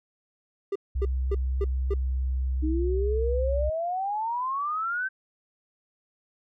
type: tone bursts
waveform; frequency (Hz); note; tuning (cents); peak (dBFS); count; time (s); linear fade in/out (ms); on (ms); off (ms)
triangle; 397.3; G4; +23; -23; 5; 0.72-1.94; 5; 36; 260
type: tone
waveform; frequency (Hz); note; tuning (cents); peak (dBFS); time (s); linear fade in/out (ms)
sine; 64.6; C2; -21; -24; 0.95-3.7; 10
type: exponential sweep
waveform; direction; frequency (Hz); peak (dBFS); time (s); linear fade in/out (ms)
sine; up; 304.7 to 1567; -26; 2.62-5.09; 20
effects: none